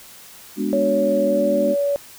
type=chord; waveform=sine; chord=G# half-diminished seventh; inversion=none; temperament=equal; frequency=207.7 / 246.9 / 293.7 / 370 Hz; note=G#3 / B3 / D4 / F#4; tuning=0 / 0 / 0 / 0 cents; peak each=-24 / -26 / -24 / -28 dBFS; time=0.56-1.76 s; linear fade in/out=50 ms
type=tone with pitch glide; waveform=sine; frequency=559 to 567.8 Hz; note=C#5 to C#5; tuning=+14 to +41 cents; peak=-17 dBFS; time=0.73-1.96 s; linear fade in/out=0 ms; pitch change=+27 cents; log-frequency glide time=1.26-1.44 s
effects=white hiss -43 dBFS RMS until 2.18 s